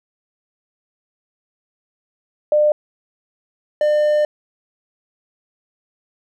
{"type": "tone pair in turn", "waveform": ["sine", "triangle"], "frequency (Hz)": [600, 600], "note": ["D5", "D5"], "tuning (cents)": [37, 37], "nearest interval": "unison", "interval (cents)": 0, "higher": "neither", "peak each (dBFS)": -11, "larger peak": "neither", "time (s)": [[2.52, 2.72], [3.81, 4.25]], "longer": "second", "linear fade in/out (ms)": 2, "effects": []}